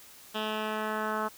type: tone with low-pass filter sweep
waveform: 10% pulse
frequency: 215.8 Hz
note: A3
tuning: 33 cents flat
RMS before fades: -32 dBFS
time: 0.34-1.29 s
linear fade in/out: 20 ms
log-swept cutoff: 3300 to 1300 Hz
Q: 2.6
effects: white hiss -52 dBFS RMS until 1.37 s